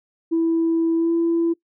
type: tone with pitch glide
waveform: sine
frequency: 329.6 to 335 Hz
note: E4 to E4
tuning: 0 to +28 cents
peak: -15 dBFS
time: 0.31-1.54 s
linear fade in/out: 20 ms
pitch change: +28 cents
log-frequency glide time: 0.96-1.12 s
effects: noise-tail reverb RT60 0.1 s tail -21 dB re dry + tanh soft clip ceiling -13 dBFS